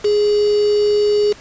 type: tone with quantisation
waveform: sine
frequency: 415.3 Hz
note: G#4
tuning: in tune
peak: -12 dBFS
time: 0.04-1.33 s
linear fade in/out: 10 ms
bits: 4
effects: pink hiss -40 dBFS RMS until 1.4 s + resampled to 16000 Hz